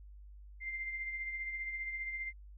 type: tone with tremolo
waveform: sine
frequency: 2093 Hz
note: C7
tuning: in tune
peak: -35 dBFS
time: 0.6-2.33 s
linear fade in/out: 50 ms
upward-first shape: triangle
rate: 15 Hz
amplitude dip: 50%
effects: added 50 Hz sine -50 dBFS peak until 2.57 s